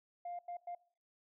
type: tone bursts at uneven times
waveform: sine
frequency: 701 Hz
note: F5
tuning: 6 cents sharp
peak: -39 dBFS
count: 3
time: 0.25-0.39 / 0.48-0.57 / 0.67-0.75 s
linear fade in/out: 5 ms
effects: noise-tail reverb RT60 0.5 s tail -22 dB re dry + tanh soft clip ceiling -37 dBFS